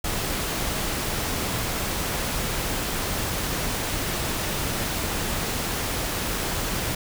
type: noise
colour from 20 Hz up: pink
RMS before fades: -27 dBFS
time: 0.04-6.95 s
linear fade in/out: 5 ms
effects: none